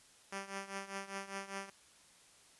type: tone with tremolo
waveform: 5% pulse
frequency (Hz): 196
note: G3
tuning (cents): 0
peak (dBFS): -27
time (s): 0.32-1.7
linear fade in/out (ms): 5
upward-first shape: triangle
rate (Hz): 5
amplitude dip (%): 85
effects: white hiss -63 dBFS RMS until 2.59 s + resampled to 24000 Hz